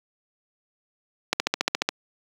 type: click train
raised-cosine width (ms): 0.2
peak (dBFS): -3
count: 9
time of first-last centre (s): 1.33-1.889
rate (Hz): 14.3
effects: high-pass 200 Hz 12 dB/octave + 7-bit